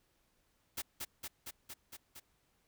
white noise with echo, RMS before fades -39 dBFS, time 0.77-0.82 s, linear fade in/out 10 ms, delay 230 ms, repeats 6, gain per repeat -2 dB, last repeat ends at 2.2 s, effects pink hiss -75 dBFS RMS until 2.67 s

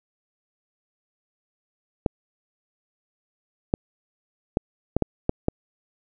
clicks, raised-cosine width 2 ms, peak -6 dBFS, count 7, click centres 2.062 / 3.739 / 4.571 / 4.966 / 5.023 / 5.294 / 5.484 s, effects none

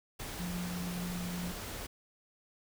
sine tone in noise, 177.1 Hz, F3, 24 cents sharp, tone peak -36 dBFS, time 0.39-1.52 s, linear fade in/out 10 ms, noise pink, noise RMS -42 dBFS, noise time 0.19-1.87 s, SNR +3 dB, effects none

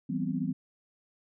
sine chord, C major seventh, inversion first, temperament equal with one note detuned, 164.81 / 192.3 / 246.9 / 261.6 Hz, E3 / G3 / B3 / C4, 0 / -33 / 0 / 0 cents, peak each -34 dBFS, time 0.09-0.53 s, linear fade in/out 10 ms, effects none

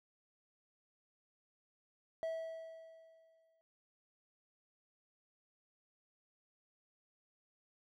triangle tone with exponential decay, 651 Hz, E5, 22 cents flat, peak -33 dBFS, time 2.23-3.61 s, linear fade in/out 0 ms, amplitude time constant 300 ms, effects none

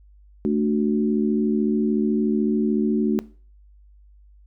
sine chord, D major, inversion second, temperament equal, 220 / 293.7 / 370 Hz, A3 / D4 / F#4, 0 / 0 / 0 cents, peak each -21 / -24 / -24 dBFS, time 0.45-3.19 s, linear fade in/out 0 ms, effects noise-tail reverb RT60 0.4 s tail -20 dB re dry + added 50 Hz sine -48 dBFS peak until 4.46 s

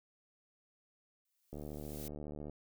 blue noise with exponential growth, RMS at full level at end -46 dBFS, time 1.25-2.08 s, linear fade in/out 2 ms, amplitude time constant 180 ms
click train, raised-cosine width 2 ms, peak -32 dBFS, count 73, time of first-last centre 1.53-2.496 s, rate 74.5 Hz
effects none

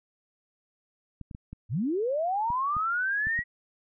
clicks, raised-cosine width 5 ms, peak -27 dBFS, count 8, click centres 1.213 / 1.312 / 1.349 / 1.53 / 2.503 / 2.767 / 3.27 / 3.391 s
sine linear sweep, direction up, 87.31 to 1946 Hz, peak -25 dBFS, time 1.69-3.44 s, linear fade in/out 50 ms
effects none

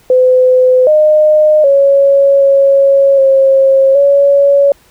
sine tone with pitch steps, 509 / 612 / 555 / 551 / 539 / 562 Hz, C5 / D#5 / C#5 / C#5 / C#5 / C#5, -48 / -29 / +2 / -11 / -49 / +24 cents, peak -4 dBFS, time 0.1-4.72 s, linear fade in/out 2 ms, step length 770 ms, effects pink hiss -47 dBFS RMS until 4.9 s

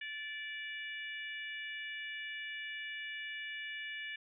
harmonic tone, 582 Hz, D5, 16 cents flat, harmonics 3 / 4 / 5 / 6, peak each -43 / -45 / -47 / -54 dBFS, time 0.01-4.16 s, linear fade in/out 5 ms, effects none

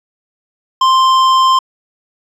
triangle tone with hard clipping, 1046.5 Hz, C6, in tune, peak -9 dBFS, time 0.81-1.59 s, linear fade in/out 5 ms, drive 14 dB, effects resampled to 32000 Hz

